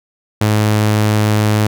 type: tone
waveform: sawtooth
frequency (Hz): 106.4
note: G#2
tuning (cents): +42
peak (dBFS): -7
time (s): 0.41-1.67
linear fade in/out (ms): 5
effects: none